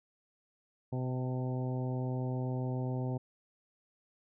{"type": "harmonic tone with a mistuned harmonic", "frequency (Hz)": 127.6, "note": "C3", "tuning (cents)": -43, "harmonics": [1, 2, 3, 4, 5, 6, 7], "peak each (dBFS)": [-33, -39, -43, -45, -47, -49, -50], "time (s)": [0.92, 3.18], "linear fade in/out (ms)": 10, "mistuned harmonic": 6, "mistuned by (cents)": 21, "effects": []}